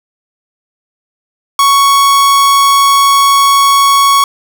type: tone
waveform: 45% pulse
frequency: 1112 Hz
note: C#6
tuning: 5 cents sharp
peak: -5 dBFS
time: 1.59-4.24 s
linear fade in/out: 2 ms
effects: none